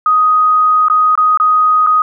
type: tone with dropouts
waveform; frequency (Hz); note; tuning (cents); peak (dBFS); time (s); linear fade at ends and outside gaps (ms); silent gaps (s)
sine; 1250; D#6; +8; -7; 0.06-2.02; 2; 0.884-0.899 / 1.154-1.176 / 1.374-1.399 / 1.865-1.87
effects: none